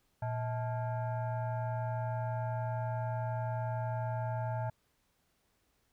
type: tone with frequency modulation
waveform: sine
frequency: 116.4 Hz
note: A#2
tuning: 2 cents flat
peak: -32 dBFS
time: 0.22-4.7 s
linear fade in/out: 5 ms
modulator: 757 Hz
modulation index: 0.87
effects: pink hiss -75 dBFS RMS until 5.92 s